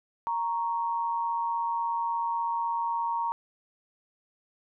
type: tone pair together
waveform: sine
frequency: 932.3 / 1108.7 Hz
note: A#5 / C#6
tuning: 0 / 0 cents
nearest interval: minor third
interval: 300 cents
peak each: -27 / -34 dBFS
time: 0.27-3.32 s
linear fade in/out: 0 ms
effects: none